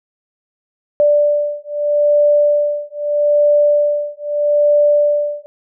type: beating tone pair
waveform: sine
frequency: 587.3 / 588.09 Hz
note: D5 / D5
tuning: 0 / +2 cents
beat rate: 0.79 Hz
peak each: -14 dBFS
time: 1-5.46 s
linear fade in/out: 0 ms
effects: none